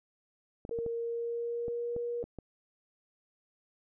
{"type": "clicks", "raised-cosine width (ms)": 2, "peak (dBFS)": -28, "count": 8, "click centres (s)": [0.651, 0.693, 0.788, 0.863, 1.682, 1.964, 2.24, 2.387]}
{"type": "tone with pitch glide", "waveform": "sine", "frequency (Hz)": [464.3, 476.3], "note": ["A#4", "A#4"], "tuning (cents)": [-7, 37], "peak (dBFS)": -32, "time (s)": [0.71, 2.23], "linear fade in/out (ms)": 2, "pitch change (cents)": 44, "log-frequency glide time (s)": [0.9, 1.98]}
{"effects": []}